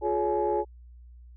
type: tone cluster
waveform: sine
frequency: 352.6 / 421.9 / 562 / 847 Hz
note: F4 / G#4 / C#5 / G#5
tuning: +17 / +27 / +24 / +34 cents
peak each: -29 / -27 / -31 / -28 dBFS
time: 0.01-0.65 s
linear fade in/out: 50 ms
effects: tanh soft clip ceiling -15 dBFS + added 60 Hz sine -46 dBFS peak until 1.36 s